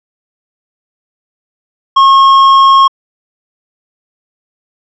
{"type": "tone with tanh clipping", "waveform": "sine", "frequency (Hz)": 1084, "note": "C#6", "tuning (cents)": -39, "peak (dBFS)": -4, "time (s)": [1.96, 2.88], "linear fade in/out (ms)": 10, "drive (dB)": 10, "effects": ["low-pass 5000 Hz 12 dB/octave"]}